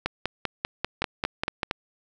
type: two click trains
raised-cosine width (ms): 0.3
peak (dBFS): -9 / -9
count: 9 / 4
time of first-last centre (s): 0.06-1.632 / 1.02-1.711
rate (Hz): 5.09 / 4.34
effects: none